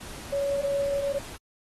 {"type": "tone in noise", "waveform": "sine", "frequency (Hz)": 561, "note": "C#5", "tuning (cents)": 21, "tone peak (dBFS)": -24, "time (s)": [0.32, 1.19], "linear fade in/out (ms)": 10, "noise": "pink", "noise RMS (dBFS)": -42, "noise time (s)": [0, 1.37], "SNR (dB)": 15, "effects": ["AAC 32 kbps"]}